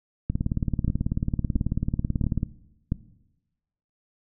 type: two click trains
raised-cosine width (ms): 5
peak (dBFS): -12 / -11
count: 40 / 4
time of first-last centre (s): 0.3-2.431 / 0.88-2.921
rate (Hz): 18.3 / 1.47
effects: noise-tail reverb RT60 1.0 s tail -18 dB re dry